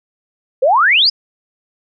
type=exponential sweep; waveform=sine; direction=up; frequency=486.1 to 5274 Hz; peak=-8 dBFS; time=0.62-1.1 s; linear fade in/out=10 ms; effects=none